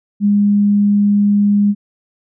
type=tone; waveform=sine; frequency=204.3 Hz; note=G#3; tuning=28 cents flat; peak=-9 dBFS; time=0.2-1.75 s; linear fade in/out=50 ms; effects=none

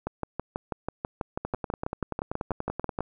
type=two click trains; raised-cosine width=1 ms; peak=-15 / -16 dBFS; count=19 / 17; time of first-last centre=0.07-3.006 / 1.45-2.988 s; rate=6.13 / 10.4 Hz; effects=none

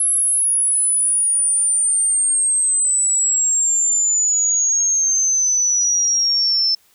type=exponential sweep; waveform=sine; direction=down; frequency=11000 to 5290 Hz; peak=-14 dBFS; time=0-6.75 s; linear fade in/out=5 ms; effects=white hiss -56 dBFS RMS until 6.94 s

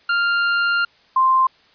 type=tone pair in turn; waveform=40% pulse / sine; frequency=1396.9 / 1046.5 Hz; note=F6 / C6; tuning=0 / 0 cents; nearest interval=perfect fourth; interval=500 cents; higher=first; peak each=-15 / -12 dBFS; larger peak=second; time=0.09-0.85 / 1.16-1.47 s; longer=first; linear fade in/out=5 ms; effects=white hiss -54 dBFS RMS until 1.74 s + resampled to 11025 Hz

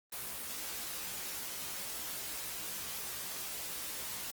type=noise with comb filter; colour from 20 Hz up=white; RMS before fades=-41 dBFS; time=0.12-4.31 s; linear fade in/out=5 ms; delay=16 ms; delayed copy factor=+0.85; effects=Opus 24 kbps

